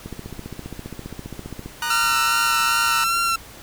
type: click train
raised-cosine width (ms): 3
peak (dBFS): -19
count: 25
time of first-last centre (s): 0.06-1.66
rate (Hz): 15
type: chord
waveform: sawtooth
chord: D# minor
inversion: second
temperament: equal with one note detuned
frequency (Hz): 932.3 / 1220.3 / 1480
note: A#5 / D#6 / F#6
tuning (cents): 0 / -34 / 0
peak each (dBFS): -23 / -27 / -22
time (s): 1.82-3.04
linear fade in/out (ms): 2
type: tone with vibrato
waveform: sawtooth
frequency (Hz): 1357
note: E6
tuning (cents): +50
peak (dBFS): -15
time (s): 1.9-3.36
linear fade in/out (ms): 5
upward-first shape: sine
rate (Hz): 2.5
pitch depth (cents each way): 22
effects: pink hiss -42 dBFS RMS until 3.62 s